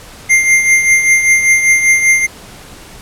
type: tone with tremolo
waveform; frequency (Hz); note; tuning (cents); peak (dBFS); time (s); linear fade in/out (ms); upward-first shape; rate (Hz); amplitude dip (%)
square; 2100; C7; +6; -5; 0.29-2.27; 20; triangle; 5.1; 65
effects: pink hiss -35 dBFS RMS until 3.01 s + low-pass 12000 Hz 12 dB/octave